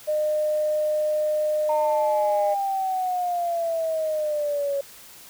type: tone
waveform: sine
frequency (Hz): 609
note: D#5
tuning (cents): -37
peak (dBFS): -20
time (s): 0.07-2.55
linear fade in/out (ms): 20
type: exponential sweep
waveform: sine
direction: down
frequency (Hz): 920 to 554.4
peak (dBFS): -22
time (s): 1.69-4.81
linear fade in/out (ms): 5
effects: tanh soft clip ceiling -12 dBFS + white hiss -46 dBFS RMS until 5.29 s